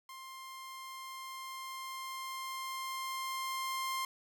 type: tone with level ramp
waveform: sawtooth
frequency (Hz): 1055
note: C6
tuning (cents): +14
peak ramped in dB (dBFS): -43 to -30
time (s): 0.09-4.05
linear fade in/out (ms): 2
effects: none